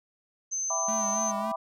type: tone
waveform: sine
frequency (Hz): 6210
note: G8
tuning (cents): -17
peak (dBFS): -28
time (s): 0.51-1.32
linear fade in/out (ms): 20
type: chord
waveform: sine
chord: E minor seventh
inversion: none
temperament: equal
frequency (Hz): 659.3 / 784 / 987.8 / 1174.7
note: E5 / G5 / B5 / D6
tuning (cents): 0 / 0 / 0 / 0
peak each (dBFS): -33 / -37 / -33 / -36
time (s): 0.7-1.56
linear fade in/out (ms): 5
type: tone with vibrato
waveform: square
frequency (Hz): 212.4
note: G#3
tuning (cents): +39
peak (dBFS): -35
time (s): 0.88-1.52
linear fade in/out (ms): 5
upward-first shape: sine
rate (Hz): 3.6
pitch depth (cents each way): 72
effects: none